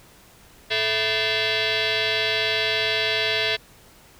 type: tone with frequency modulation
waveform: sine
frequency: 659.3 Hz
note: E5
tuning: in tune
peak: -19 dBFS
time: 0.7-3.57 s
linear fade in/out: 20 ms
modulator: 548 Hz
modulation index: 6.8
effects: tanh soft clip ceiling -15 dBFS + pink hiss -51 dBFS RMS until 4.19 s